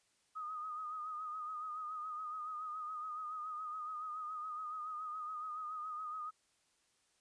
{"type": "tone with vibrato", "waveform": "sine", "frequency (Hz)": 1244.5, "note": "D#6", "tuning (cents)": 0, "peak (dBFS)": -40, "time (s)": [0.35, 6.31], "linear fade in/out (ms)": 20, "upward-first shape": "sine", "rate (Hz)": 7.1, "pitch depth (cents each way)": 48, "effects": ["white hiss -75 dBFS RMS until 7.2 s", "resampled to 22050 Hz"]}